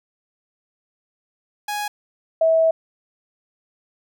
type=tone pair in turn; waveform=sawtooth / sine; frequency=830.6 / 649.1 Hz; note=G#5 / E5; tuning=0 / -27 cents; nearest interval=major third; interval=427 cents; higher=first; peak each=-20 / -13 dBFS; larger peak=second; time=1.68-1.88 / 2.41-2.71 s; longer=second; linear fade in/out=5 ms; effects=none